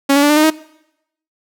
sawtooth tone with pitch steps, 277.2 / 284.3 / 291.7 / 299.2 / 306.9 / 314.8 Hz, C#4 / C#4 / D4 / D4 / D#4 / D#4, 0 / +44 / -12 / +32 / -24 / +20 cents, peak -5 dBFS, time 0.09-0.504 s, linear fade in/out 10 ms, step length 69 ms, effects noise-tail reverb RT60 0.8 s tail -21 dB re dry

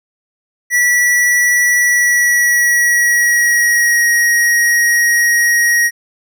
square tone with pitch glide, 1948 to 1890.4 Hz, B6 to A#6, -24 to +24 cents, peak -10 dBFS, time 0.7-5.91 s, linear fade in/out 50 ms, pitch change -52 cents, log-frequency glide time 1.81-4.06 s, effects none

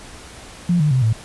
sine tone with pitch steps, 174.61 / 150.26 / 129.31 / 111.28 Hz, F3 / D3 / C3 / A2, 0 / +40 / -20 / +20 cents, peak -13 dBFS, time 0.69-1.13 s, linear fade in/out 5 ms, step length 110 ms, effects pink hiss -39 dBFS RMS until 1.24 s + resampled to 24000 Hz

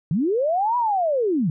sine linear two-way sweep, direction up then down, 138.9 to 992 to 138.9 Hz, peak -18 dBFS, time 0.11-1.5 s, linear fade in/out 2 ms, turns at 0.77 s, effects none

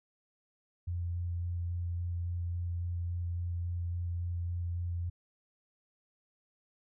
sine tone with vibrato, 86.9 Hz, F2, 8 cents flat, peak -32 dBFS, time 0.87-5.1 s, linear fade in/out 10 ms, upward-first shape square, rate 3.6 Hz, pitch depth 9 cents each way, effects none

